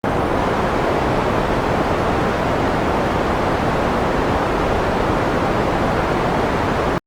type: low-pass noise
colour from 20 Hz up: white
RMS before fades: -18 dBFS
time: 0.04-6.98 s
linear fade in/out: 0 ms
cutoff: 850 Hz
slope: 12 dB/octave
effects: Opus 32 kbps